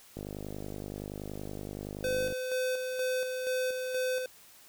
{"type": "click train", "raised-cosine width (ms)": 2, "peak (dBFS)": -26, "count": 110, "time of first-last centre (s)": [0.17, 2.324], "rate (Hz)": 50.6}
{"type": "tone with tremolo", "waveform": "square", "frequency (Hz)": 510, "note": "C5", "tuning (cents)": -44, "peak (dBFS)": -29, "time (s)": [2.04, 4.26], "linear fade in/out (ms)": 2, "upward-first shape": "square", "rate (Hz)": 2.1, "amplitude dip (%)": 40}
{"effects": ["white hiss -56 dBFS RMS until 4.68 s"]}